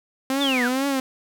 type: tone with vibrato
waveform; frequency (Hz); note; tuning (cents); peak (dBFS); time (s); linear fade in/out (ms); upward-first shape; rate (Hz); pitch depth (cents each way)
sawtooth; 261.6; C4; 0; -17; 0.3-1; 2; triangle; 2.2; 140
type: linear sweep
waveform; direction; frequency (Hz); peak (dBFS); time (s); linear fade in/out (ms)
sine; down; 3716 to 1289; -22; 0.4-0.69; 20
effects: none